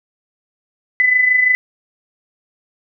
sine tone with amplitude modulation, 2005 Hz, B6, 26 cents sharp, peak -8 dBFS, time 1-1.55 s, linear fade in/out 0 ms, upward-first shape sine, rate 26 Hz, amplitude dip 55%, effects none

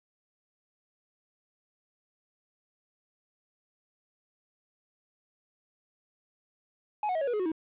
triangle tone with pitch steps, 843 / 733.9 / 638.9 / 556.2 / 484.2 / 421.5 / 366.9 / 319.4 Hz, G#5 / F#5 / D#5 / C#5 / B4 / G#4 / F#4 / D#4, +26 / -14 / +46 / +6 / -34 / +26 / -15 / +45 cents, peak -25 dBFS, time 7.03-7.518 s, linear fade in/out 2 ms, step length 61 ms, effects resampled to 8000 Hz + 10-bit

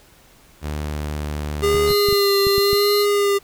sawtooth tone with pitch glide, 74.8 to 74.37 Hz, D2 to D2, +32 to +22 cents, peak -20 dBFS, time 0.61-1.95 s, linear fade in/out 50 ms, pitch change -10 cents, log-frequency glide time 0.99-1.6 s
square tone with vibrato, 403.6 Hz, G#4, 49 cents flat, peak -16 dBFS, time 1.62-3.39 s, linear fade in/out 20 ms, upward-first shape sine, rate 0.92 Hz, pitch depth 30 cents each way
clicks, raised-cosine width 5 ms, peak -15 dBFS, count 7, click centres 1.748 / 1.908 / 2.087 / 2.127 / 2.469 / 2.581 / 2.731 s
square tone, 4153 Hz, C8, 14 cents flat, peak -22 dBFS, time 1.86-3.06 s, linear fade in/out 50 ms
effects pink hiss -51 dBFS RMS until 3.43 s

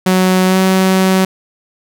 sawtooth tone with pitch glide, 185.6 to 188.63 Hz, F#3 to F#3, +6 to +34 cents, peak -5 dBFS, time 0.06-1.25 s, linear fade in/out 5 ms, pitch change +28 cents, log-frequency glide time 0.46-0.58 s, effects none

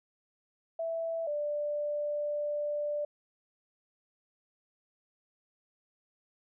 sine tone pair in turn, 659.3 / 589.7 Hz, E5 / D5, 0 / +7 cents, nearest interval major second, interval 193 cents, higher first, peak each -31 / -30 dBFS, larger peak second, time 0.79-1.27 / 1.27-3.05 s, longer second, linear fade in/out 5 ms, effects none

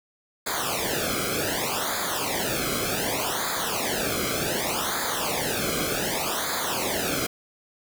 pink noise with flanger, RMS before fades -27 dBFS, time 0.46-7.27 s, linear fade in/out 10 ms, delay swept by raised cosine 0.35 to 1.11 ms, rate 0.66 Hz, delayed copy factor -1, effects none

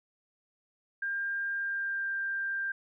sine tone with pitch glide, 1600 to 1586.2 Hz, G6 to G6, +35 to +20 cents, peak -30 dBFS, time 1.02-2.72 s, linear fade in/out 5 ms, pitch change -15 cents, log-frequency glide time 1.55-2.11 s, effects none

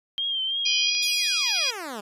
sine tone with vibrato, 3178 Hz, G7, 23 cents sharp, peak -24 dBFS, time 0.18-0.95 s, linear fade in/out 0 ms, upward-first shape triangle, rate 3 Hz, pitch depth 63 cents each way
harmonic tone, 820 Hz, G#5, 22 cents flat, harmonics 3 / 4 / 5 / 6 / 7, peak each -27 / -28 / -35 / -26 / -30 dBFS, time 0.65-1.71 s, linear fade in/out 10 ms
10% pulse exponential sweep, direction down, 3729 to 196 Hz, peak -24 dBFS, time 1.02-2.01 s, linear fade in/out 10 ms
effects resampled to 32000 Hz

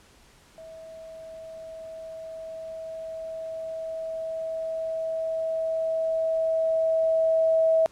sine tone with level ramp, 647 Hz, E5, 32 cents flat, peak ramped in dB -41 to -17 dBFS, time 0.58-7.86 s, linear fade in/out 0 ms, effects pink hiss -56 dBFS RMS until 7.91 s + low-pass 10000 Hz 12 dB/octave

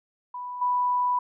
sine tone with level steps, 987.8 Hz, B5, in tune, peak -32 / -21 dBFS, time 0.34-1.19 s, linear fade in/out 5 ms, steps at 0.61 s, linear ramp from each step 10 ms, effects none

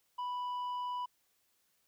sine tone with tanh clipping, 987.8 Hz, B5, in tune, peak -36 dBFS, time 0.18-1.06 s, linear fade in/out 10 ms, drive 5 dB, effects white hiss -75 dBFS RMS until 1.87 s

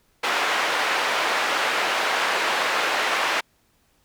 white band-pass noise, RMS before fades -23 dBFS, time 0.23-3.41 s, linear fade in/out 10 ms, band 520 to 2100 Hz, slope 12 dB/octave, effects pink hiss -64 dBFS RMS until 4.04 s

